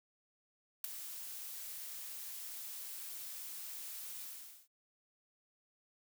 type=noise with ADSR envelope; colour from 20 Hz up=blue; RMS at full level=-34 dBFS; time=0.84-4.68 s; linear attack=4 ms; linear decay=8 ms; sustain=-12 dB; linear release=460 ms; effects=none